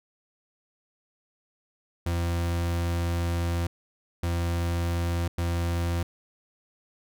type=tone bursts at uneven times; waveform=40% pulse; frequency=85.6 Hz; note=F2; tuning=34 cents flat; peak=-24 dBFS; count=3; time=2.06-3.67 / 4.23-5.28 / 5.38-6.03 s; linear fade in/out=5 ms; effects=none